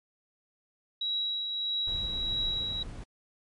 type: tone with tremolo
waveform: sine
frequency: 3875 Hz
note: B7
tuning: 34 cents flat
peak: -27 dBFS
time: 1.01-2.83 s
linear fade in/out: 5 ms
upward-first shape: triangle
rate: 1.6 Hz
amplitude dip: 40%
type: noise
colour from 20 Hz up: brown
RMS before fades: -39 dBFS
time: 1.87-3.04 s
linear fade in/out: 5 ms
effects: MP3 48 kbps